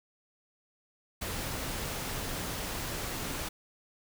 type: noise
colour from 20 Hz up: pink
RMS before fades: -36 dBFS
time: 1.21-3.49 s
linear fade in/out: 10 ms
effects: none